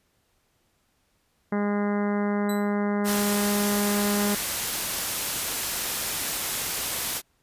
harmonic tone, 204.9 Hz, G#3, 23 cents flat, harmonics 1 / 2 / 3 / 4 / 5 / 6 / 7 / 8 / 9 / 10, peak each -24 / -30 / -34 / -36 / -38 / -40 / -41 / -42 / -43 / -44 dBFS, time 1.52-4.35 s, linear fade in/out 5 ms
5% pulse tone with exponential decay, 3982 Hz, B7, 14 cents sharp, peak -24 dBFS, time 2.49-2.75 s, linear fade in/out 5 ms, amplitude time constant 55 ms
white noise, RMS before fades -28 dBFS, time 3.04-7.22 s, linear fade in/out 50 ms
effects pink hiss -69 dBFS RMS until 7.42 s + resampled to 32000 Hz

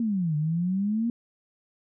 sine exponential two-way sweep, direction down then up, 238.7 to 147.8 to 238.7 Hz, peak -23 dBFS, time 0-1.1 s, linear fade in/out 2 ms, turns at 0.36 s, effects none

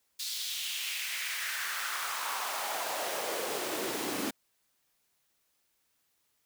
pink noise with high-pass filter sweep, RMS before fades -35 dBFS, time 0.19-4.31 s, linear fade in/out 10 ms, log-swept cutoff 4300 to 250 Hz, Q 2.4, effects white hiss -75 dBFS RMS until 6.45 s

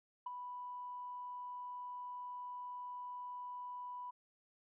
sine tone with ADSR envelope, 987.8 Hz, B5, in tune, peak -36 dBFS, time 0.26-4.11 s, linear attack 7 ms, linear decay 16 ms, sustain -7 dB, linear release 11 ms, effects tanh soft clip ceiling -34 dBFS

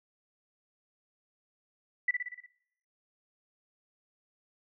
sine tone with echo, 1975.5 Hz, B6, in tune, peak -23 dBFS, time 2.08-2.11 s, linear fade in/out 5 ms, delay 59 ms, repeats 6, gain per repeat -4 dB, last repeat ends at 2.464 s, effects noise-tail reverb RT60 0.8 s tail -22 dB re dry

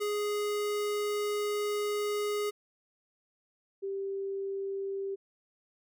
square / sine tone pair in turn, 415.3 / 392 Hz, G#4 / G4, 0 / 0 cents, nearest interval minor second, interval 100 cents, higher first, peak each -30 / -32 dBFS, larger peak first, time 0-2.51 / 3.82-5.16 s, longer first, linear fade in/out 20 ms, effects none

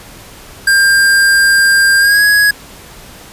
square tone with pitch glide, 1597 to 1667.7 Hz, G6 to G#6, +32 to +7 cents, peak -7 dBFS, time 0.67-2.51 s, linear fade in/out 5 ms, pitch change +75 cents, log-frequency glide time 1.98-2.23 s, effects pink hiss -35 dBFS RMS until 3.32 s + resampled to 32000 Hz

